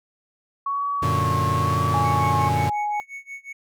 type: tone with vibrato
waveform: sine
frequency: 1110 Hz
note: C#6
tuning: 2 cents sharp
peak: -22 dBFS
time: 0.66-2.49 s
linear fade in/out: 5 ms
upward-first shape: sine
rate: 0.98 Hz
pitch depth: 39 cents each way
type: chord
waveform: 40% pulse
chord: Gb augmented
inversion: none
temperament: equal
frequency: 92.5 / 116.54 / 146.83 Hz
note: Gb2 / Bb2 / D3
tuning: 0 / 0 / 0 cents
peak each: -25 dBFS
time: 1.02-2.7 s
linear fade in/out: 10 ms
type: tone with pitch glide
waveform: sine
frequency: 828 to 834.2 Hz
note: G#5 to G#5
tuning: -5 to +7 cents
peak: -22 dBFS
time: 1.94-3 s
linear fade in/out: 0 ms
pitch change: +12 cents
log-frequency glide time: 2.06-2.18 s
type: tone with tremolo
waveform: triangle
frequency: 2217 Hz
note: C#7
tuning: in tune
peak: -30 dBFS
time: 2.04-3.53 s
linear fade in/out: 10 ms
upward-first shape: sine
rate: 5.6 Hz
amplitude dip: 95%
effects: none